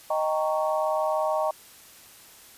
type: chord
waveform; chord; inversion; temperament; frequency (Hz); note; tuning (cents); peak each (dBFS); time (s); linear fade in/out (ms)
sine; Eb dominant seventh; none; equal with one note detuned; 622.3 / 784 / 923.2 / 1108.7; Eb5 / G5 / Bb5 / Db6; 0 / 0 / -17 / 0; -25 / -30 / -30 / -31; 0.1-1.51; 5
effects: white hiss -50 dBFS RMS until 2.57 s + resampled to 32000 Hz